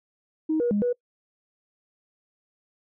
sine tone with pitch steps, 314.3 / 480.1 / 205.4 / 487.7 Hz, D#4 / B4 / G#3 / B4, +18 / -49 / -19 / -22 cents, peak -20 dBFS, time 0.49-0.93 s, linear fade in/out 10 ms, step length 110 ms, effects noise-tail reverb RT60 0.1 s tail -25 dB re dry + tanh soft clip ceiling -16 dBFS

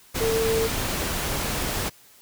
sine tone in noise, 449.1 Hz, A4, 35 cents sharp, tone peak -21 dBFS, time 0.2-0.68 s, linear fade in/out 20 ms, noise pink, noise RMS -27 dBFS, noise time 0.14-1.9 s, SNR +3 dB, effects white hiss -53 dBFS RMS until 2.21 s

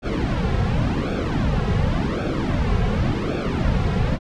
brown noise with flanger, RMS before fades -21 dBFS, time 0.02-4.19 s, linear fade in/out 50 ms, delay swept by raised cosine 1 to 3.4 ms, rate 0.9 Hz, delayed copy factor -0.85, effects low-pass 4000 Hz 12 dB/octave

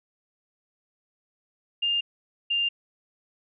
sine tone pair in turn, 2809 / 2798 Hz, F7 / F7, +9 / +3 cents, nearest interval unison, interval 6 cents, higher first, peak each -22 dBFS, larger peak neither, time 1.82-2.01 / 2.5-2.69 s, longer neither, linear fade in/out 10 ms, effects none

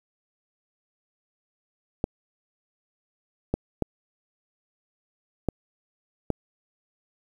clicks, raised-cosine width 2 ms, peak -10 dBFS, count 5, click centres 2.041 / 3.54 / 3.823 / 5.487 / 6.303 s, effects 8-bit

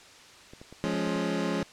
clicks, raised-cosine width 2 ms, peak -32 dBFS, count 8, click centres 0.535 / 0.615 / 0.726 / 0.846 / 0.882 / 0.939 / 1.074 / 1.162 s
25% pulse chord, Db major, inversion first, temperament equal with one note detuned, 174.61 / 210.1 / 277.2 Hz, F3 / Ab3 / Db4, 0 / +20 / 0 cents, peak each -28 dBFS, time 0.84-1.63 s, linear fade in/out 0 ms
effects white hiss -51 dBFS RMS until 1.72 s + low-pass 6000 Hz 12 dB/octave

